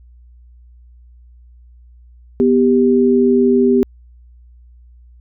sine tone pair together, 246.9 / 394 Hz, B3 / G4, 0 / +9 cents, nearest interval minor sixth, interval 809 cents, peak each -12 dBFS, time 2.4-3.83 s, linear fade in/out 0 ms, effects added 60 Hz sine -41 dBFS peak until 5.2 s

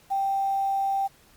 sine tone with quantisation, 784 Hz, G5, in tune, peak -22 dBFS, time 0.1-1.08 s, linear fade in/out 20 ms, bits 8, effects pink hiss -57 dBFS RMS until 1.36 s + MP3 96 kbps

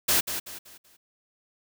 white noise with echo, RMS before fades -22 dBFS, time 0.08-0.21 s, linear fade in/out 10 ms, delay 190 ms, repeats 4, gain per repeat -9 dB, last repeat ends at 0.97 s, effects none

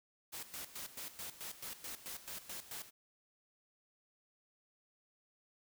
white noise with tremolo, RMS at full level -45 dBFS, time 0.32-2.91 s, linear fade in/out 20 ms, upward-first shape square, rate 4.6 Hz, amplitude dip 75%, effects none

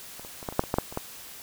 clicks, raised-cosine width 1 ms, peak -28 / -29 / -26 / -16 / -24 / -6 / -22 / -10 / -8 / -26 / -14 dBFS, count 11, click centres 0.196 / 0.249 / 0.428 / 0.488 / 0.525 / 0.594 / 0.638 / 0.741 / 0.785 / 0.925 / 0.974 s, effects white hiss -44 dBFS RMS until 1.42 s

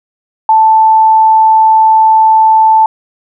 sine tone, 880 Hz, A5, in tune, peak -3 dBFS, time 0.49-2.86 s, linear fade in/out 2 ms, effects none

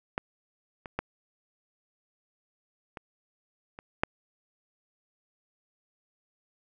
clicks, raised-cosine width 0.5 ms, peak -14 / -24 / -14 / -24 / -27 / -8 dBFS, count 6, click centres 0.179 / 0.858 / 0.99 / 2.972 / 3.789 / 4.035 s, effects none

